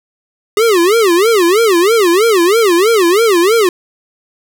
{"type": "tone with vibrato", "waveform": "square", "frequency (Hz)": 396.5, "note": "G4", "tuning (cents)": 20, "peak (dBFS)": -8, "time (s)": [0.57, 3.69], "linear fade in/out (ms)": 2, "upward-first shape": "sine", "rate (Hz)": 3.1, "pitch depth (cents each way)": 280, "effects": []}